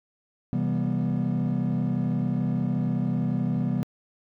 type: chord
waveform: triangle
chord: C major seventh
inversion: none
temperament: equal with one note detuned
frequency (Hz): 130.81 / 164.81 / 196 / 242.6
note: C3 / E3 / G3 / B3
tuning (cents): 0 / 0 / 0 / -31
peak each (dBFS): -26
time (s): 0.53-3.83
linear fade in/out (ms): 0
effects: tanh soft clip ceiling -16 dBFS